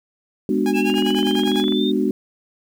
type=chord; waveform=sine; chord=G# half-diminished seventh; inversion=none; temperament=just; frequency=207.7 / 249.2 / 299 / 373.8 Hz; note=G#3 / B3 / D4 / F#4; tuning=0 / +16 / +31 / +18 cents; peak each=-22 dBFS; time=0.49-2.11 s; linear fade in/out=2 ms
type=tone with tremolo; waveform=sawtooth; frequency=821 Hz; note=G#5; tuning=20 cents flat; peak=-20 dBFS; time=0.66-1.64 s; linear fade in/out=0 ms; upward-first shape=sine; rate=10 Hz; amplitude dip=90%
type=linear sweep; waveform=sine; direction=up; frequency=2627 to 3674 Hz; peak=-25 dBFS; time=0.73-1.92 s; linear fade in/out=20 ms
type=click train; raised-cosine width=0.5 ms; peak=-19 dBFS; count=21; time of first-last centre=0.9-1.723 s; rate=24.3 Hz
effects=8-bit